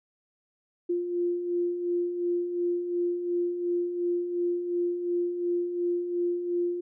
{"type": "beating tone pair", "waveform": "sine", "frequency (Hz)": [347.7, 350.5], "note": ["F4", "F4"], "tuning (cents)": [-8, 6], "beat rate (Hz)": 2.8, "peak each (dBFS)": [-35, -26], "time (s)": [0.89, 6.81], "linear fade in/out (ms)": 10, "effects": []}